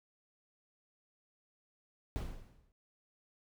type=noise with exponential decay; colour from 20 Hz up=brown; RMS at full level=-34 dBFS; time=2.16-2.72 s; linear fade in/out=0 ms; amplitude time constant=120 ms; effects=none